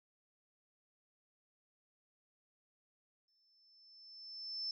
sine tone with exponential growth, 5290 Hz, E8, 5 cents sharp, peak -36 dBFS, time 3.28-4.71 s, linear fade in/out 2 ms, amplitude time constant 310 ms, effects none

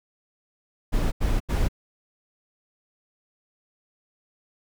brown noise bursts, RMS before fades -22 dBFS, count 3, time 0.92-1.686 s, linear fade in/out 20 ms, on 200 ms, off 83 ms, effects none

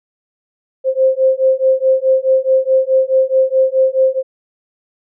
sine beating tone pair, 523.3 / 528 Hz, C5 / C5, 0 / +16 cents, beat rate 4.7 Hz, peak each -13 dBFS, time 0.84-4.23 s, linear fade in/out 50 ms, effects none

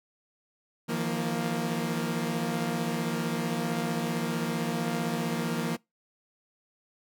sawtooth chord, Eb suspended second, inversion none, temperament equal with one note detuned, 159.11 / 174.61 / 233.1 Hz, Eb3 / F3 / Bb3, +39 / 0 / 0 cents, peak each -30 / -29 / -27 dBFS, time 0.88-5.77 s, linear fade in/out 20 ms, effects noise-tail reverb RT60 0.2 s tail -24 dB re dry

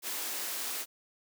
white high-pass noise, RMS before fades -36 dBFS, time 0.02-0.86 s, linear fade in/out 50 ms, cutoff 250 Hz, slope 24 dB/octave, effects none

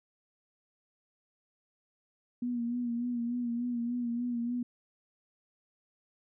sine tone with vibrato, 239.8 Hz, A#3, 49 cents sharp, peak -30 dBFS, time 2.42-4.63 s, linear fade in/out 5 ms, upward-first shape sine, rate 3.4 Hz, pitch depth 42 cents each way, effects none

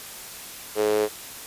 sawtooth tone with high-pass filter, 106.2 Hz, G#2, 39 cents sharp, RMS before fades -22 dBFS, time 0.75-1.09 s, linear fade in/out 50 ms, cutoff 440 Hz, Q 6.4, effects white hiss -39 dBFS RMS until 1.46 s + resampled to 32000 Hz

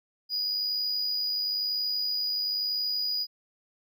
triangle tone with amplitude modulation, 4916 Hz, D#8, 22 cents flat, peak -24 dBFS, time 0.29-3.27 s, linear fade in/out 50 ms, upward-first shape sine, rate 101 Hz, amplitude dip 35%, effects none

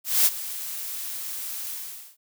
blue noise with ADSR envelope, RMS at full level -17 dBFS, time 0.04-2.17 s, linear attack 220 ms, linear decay 35 ms, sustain -16 dB, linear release 470 ms, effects none

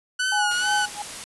sawtooth tone with vibrato, 1480 Hz, F#6, in tune, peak -18 dBFS, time 0.19-0.86 s, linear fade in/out 10 ms, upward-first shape sine, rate 2.3 Hz, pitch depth 53 cents each way
sine tone with tremolo, 830.6 Hz, G#5, in tune, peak -21 dBFS, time 0.32-1.02 s, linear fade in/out 2 ms, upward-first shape sine, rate 2.9 Hz, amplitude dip 100%
white noise, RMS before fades -35 dBFS, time 0.51-1.24 s, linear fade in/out 0 ms
effects resampled to 24000 Hz

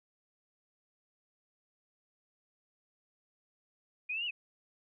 sine exponential two-way sweep, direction up then down, 2416 to 2960 to 2461 Hz, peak -33 dBFS, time 4.09-4.31 s, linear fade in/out 10 ms, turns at 4.26 s, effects none

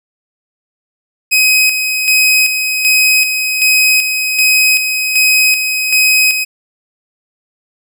sawtooth tone with tremolo, 2526 Hz, D#7, 26 cents sharp, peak -4 dBFS, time 1.31-6.45 s, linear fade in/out 20 ms, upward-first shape square, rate 1.3 Hz, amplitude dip 50%, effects none

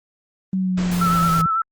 sine linear sweep, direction down, 190 to 161.9 Hz, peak -18 dBFS, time 0.53-1.46 s, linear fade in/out 2 ms
pink noise, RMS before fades -29 dBFS, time 0.77-1.42 s, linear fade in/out 10 ms
sine tone with vibrato, 1321 Hz, E6, 3 cents sharp, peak -17 dBFS, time 1.01-1.62 s, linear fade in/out 5 ms, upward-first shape sine, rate 9.1 Hz, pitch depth 37 cents each way
effects Opus 24 kbps

